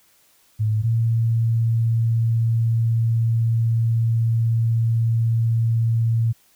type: tone pair in turn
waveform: sine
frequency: 108.3 / 114.52 Hz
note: A2 / A#2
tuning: -27 / -30 cents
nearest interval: minor second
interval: 97 cents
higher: second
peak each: -17 / -16 dBFS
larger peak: second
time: 0.59-0.83 / 0.83-6.33 s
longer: second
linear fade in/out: 20 ms
effects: white hiss -58 dBFS RMS until 6.55 s